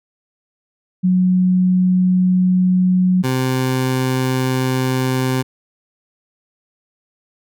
sine / 20% pulse tone pair in turn, 183.2 / 129.54 Hz, F#3 / C3, -17 / -17 cents, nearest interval tritone, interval 600 cents, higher first, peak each -11 dBFS, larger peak neither, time 1.03-3.23 / 3.23-5.43 s, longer neither, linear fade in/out 20 ms, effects none

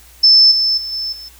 sine tone with level steps, 5274 Hz, E8, in tune, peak -5 / -12 / -22 / -19 / -30 dBFS, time 0.23-1.29 s, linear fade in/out 10 ms, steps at 0.51 / 0.77 / 0.92 / 1.12 s, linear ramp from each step 10 ms, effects added 60 Hz sine -45 dBFS peak until 1.39 s + white hiss -45 dBFS RMS until 1.39 s

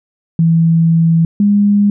sine tone pair in turn, 164.81 / 204 Hz, E3 / G#3, 0 / -31 cents, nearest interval major third, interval 369 cents, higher second, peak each -7 dBFS, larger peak neither, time 0.39-1.25 / 1.4-1.9 s, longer first, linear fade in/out 2 ms, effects none

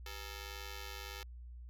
5% pulse ring-modulated tone, 440 Hz, A4, in tune, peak -31 dBFS, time 0.06-1.23 s, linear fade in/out 2 ms, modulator 50.7 Hz, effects added 60 Hz sine -47 dBFS peak until 1.69 s

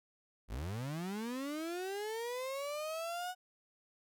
35% pulse linear sweep, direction up, 43.89 to 740 Hz, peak -36 dBFS, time 0.48-3.35 s, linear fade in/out 50 ms, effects none

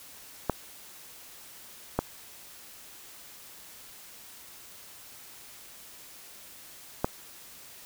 clicks, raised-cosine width 1 ms, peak -10 dBFS, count 3, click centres 0.497 / 1.99 / 7.045 s, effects white hiss -49 dBFS RMS until 7.85 s

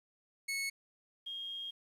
sawtooth / sine tone pair in turn, 2199 / 3242 Hz, C#7 / G#7, -14 / -42 cents, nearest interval perfect fifth, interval 672 cents, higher second, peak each -31 / -39 dBFS, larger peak first, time 0.48-0.7 / 1.26-1.71 s, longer second, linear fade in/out 10 ms, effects resampled to 32000 Hz + 11-bit

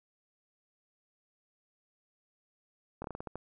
slowing click train, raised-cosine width 1 ms, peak -25 dBFS, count 8, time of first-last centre 3.02-3.356 s, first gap 23 ms, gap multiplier 1.24, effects none

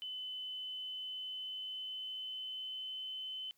sine tone with pitch glide, 3023 to 3046 Hz, F#7 to F#7, +36 to +50 cents, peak -40 dBFS, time 0.02-3.51 s, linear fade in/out 0 ms, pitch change +14 cents, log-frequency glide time 0.39-3.08 s, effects white hiss -75 dBFS RMS until 3.57 s

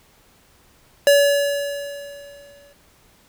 square tone with exponential decay, 569 Hz, C#5, 45 cents sharp, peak -10 dBFS, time 1.07-2.73 s, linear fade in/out 1 ms, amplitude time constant 360 ms, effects pink hiss -55 dBFS RMS until 3.28 s

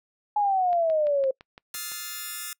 sine exponential sweep, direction down, 845 to 523 Hz, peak -20 dBFS, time 0.36-1.31 s, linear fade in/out 5 ms
click train, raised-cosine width 0.3 ms, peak -28 dBFS, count 8, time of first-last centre 0.73-1.918 s, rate 5.89 Hz
5% pulse chord, F dominant seventh, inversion third, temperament just, 1257.2 / 1396.9 / 1746.1 / 2095 Hz, Eb6 / F6 / A6 / C7, +18 / 0 / -14 / +2 cents, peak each -29 / -27 / -27 / -31 dBFS, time 1.74-2.53 s, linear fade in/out 2 ms
effects noise-tail reverb RT60 0.1 s tail -25 dB re dry

